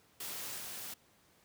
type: noise with level steps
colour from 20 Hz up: white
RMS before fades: -42 / -44 dBFS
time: 0.2-0.94 s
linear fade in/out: 5 ms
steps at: 0.58 s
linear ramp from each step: 2 ms
effects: pink hiss -67 dBFS RMS until 1.44 s + high-pass 80 Hz 12 dB/octave